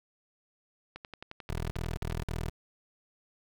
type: click train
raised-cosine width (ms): 0.3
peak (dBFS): -26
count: 16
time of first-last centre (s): 0.96-2.287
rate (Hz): 11.3
type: tone bursts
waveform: 15% pulse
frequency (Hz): 40.57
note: E1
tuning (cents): -27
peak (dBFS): -26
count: 4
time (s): 1.5-2.496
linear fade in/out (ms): 0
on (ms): 210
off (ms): 52
effects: none